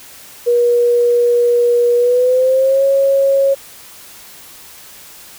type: tone with pitch glide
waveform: sine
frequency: 480 to 548.2 Hz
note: B4 to C#5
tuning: -49 to -19 cents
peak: -9 dBFS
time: 0.46-3.55 s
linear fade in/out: 20 ms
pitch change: +230 cents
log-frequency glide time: 1.96-2.84 s
effects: white hiss -38 dBFS RMS until 5.38 s